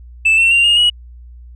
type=tone with pitch steps; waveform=sine; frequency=2637 / 2703 / 2771 / 2841 / 2912 Hz; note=E7 / E7 / F7 / F7 / F#7; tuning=0 / +43 / -14 / +29 / -28 cents; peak=-6 dBFS; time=0.25-0.9 s; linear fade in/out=10 ms; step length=130 ms; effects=tanh soft clip ceiling -7 dBFS + added 60 Hz sine -34 dBFS peak until 1.55 s